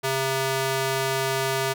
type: tone with high-pass filter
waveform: square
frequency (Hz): 133.8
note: C3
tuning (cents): +39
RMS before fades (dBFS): -25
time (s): 0.03-1.74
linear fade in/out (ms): 20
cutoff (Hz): 360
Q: 0.55
effects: none